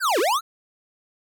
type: linear two-way sweep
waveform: square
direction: down then up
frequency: 1645 to 314.8 to 1380 Hz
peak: -19 dBFS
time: 0-0.41 s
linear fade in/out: 50 ms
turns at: 0.19 s
effects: none